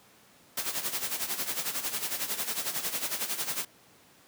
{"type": "noise with tremolo", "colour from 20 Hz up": "white", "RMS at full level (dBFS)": -30, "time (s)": [0.57, 3.65], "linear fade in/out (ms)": 5, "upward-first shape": "sine", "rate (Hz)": 11, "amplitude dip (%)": 70, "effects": ["pink hiss -58 dBFS RMS until 4.27 s", "high-pass 150 Hz 12 dB/octave"]}